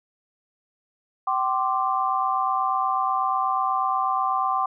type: chord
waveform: sine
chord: G suspended fourth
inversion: none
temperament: equal with one note detuned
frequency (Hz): 768.3 / 1046.5 / 1174.7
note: G5 / C6 / D6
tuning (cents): -35 / 0 / 0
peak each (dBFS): -25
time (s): 1.27-4.66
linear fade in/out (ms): 5
effects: none